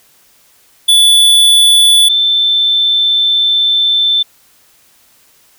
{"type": "tone pair in turn", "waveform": ["square", "sine"], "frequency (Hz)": [3461, 3542], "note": ["A7", "A7"], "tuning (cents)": [-29, 11], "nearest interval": "unison", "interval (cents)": 40, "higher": "second", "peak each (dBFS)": [-5, -8], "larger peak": "first", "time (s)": [[0.88, 2.09], [2.09, 4.23]], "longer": "second", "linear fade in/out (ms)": 10, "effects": ["white hiss -49 dBFS RMS until 5.58 s"]}